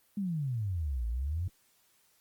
sine exponential two-way sweep, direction down then up, 210 to 55 to 94.4 Hz, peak -30 dBFS, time 0.17-1.48 s, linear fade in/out 5 ms, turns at 1.07 s, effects white hiss -68 dBFS RMS until 2.2 s + Opus 24 kbps

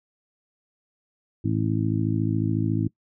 harmonic tone, 54 Hz, A1, 32 cents flat, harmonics 2 / 3 / 4 / 5 / 6, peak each -25 / -28 / -31 / -28 / -29 dBFS, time 1.44-2.88 s, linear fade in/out 10 ms, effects noise-tail reverb RT60 0.1 s tail -22 dB re dry

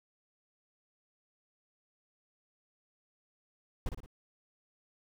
brown noise with echo, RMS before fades -32 dBFS, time 3.86-3.89 s, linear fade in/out 2 ms, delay 57 ms, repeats 3, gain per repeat -6 dB, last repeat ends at 4.061 s, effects none

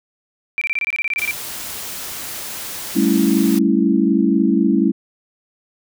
sine tone bursts, 2349 Hz, D7, in tune, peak -17 dBFS, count 13, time 0.58-1.31 s, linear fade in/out 0 ms, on 34 ms, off 24 ms
white noise, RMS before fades -29 dBFS, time 1.18-3.59 s, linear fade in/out 5 ms
sine chord, A dominant seventh, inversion third, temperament equal, 196 / 220 / 277.2 / 329.6 Hz, G3 / A3 / C#4 / E4, 0 / 0 / 0 / 0 cents, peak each -18 dBFS, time 2.95-4.92 s, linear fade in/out 20 ms
effects none

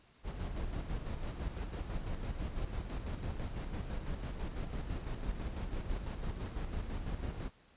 brown noise with tremolo, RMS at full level -37 dBFS, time 0.23-7.51 s, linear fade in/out 50 ms, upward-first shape square, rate 6 Hz, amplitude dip 45%, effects pink hiss -65 dBFS RMS until 7.76 s + resampled to 8000 Hz

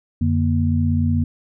sine tone cluster, 89.7 / 146.1 / 236.6 Hz, F2 / D3 / A#3, +47 / -9 / +26 cents, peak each -18 / -23 / -20 dBFS, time 0.21-1.24 s, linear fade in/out 5 ms, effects none

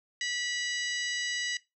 harmonic tone with a mistuned harmonic, 977 Hz, B5, 19 cents flat, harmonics 2 / 3 / 4 / 5 / 6 / 7 / 8, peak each -33 / -37 / -39 / -41 / -43 / -44 / -45 dBFS, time 0.21-1.57 s, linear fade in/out 2 ms, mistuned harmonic 7, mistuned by -89 cents, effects noise-tail reverb RT60 0.2 s tail -18 dB re dry

